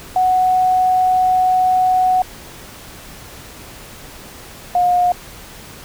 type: tone pair in turn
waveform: sine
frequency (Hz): 740 / 715.2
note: F#5 / F5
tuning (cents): 0 / +41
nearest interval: minor second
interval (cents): 59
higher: first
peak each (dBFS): -11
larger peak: neither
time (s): 0.16-2.22 / 4.75-5.12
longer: first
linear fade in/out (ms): 2
effects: pink hiss -37 dBFS RMS until 5.84 s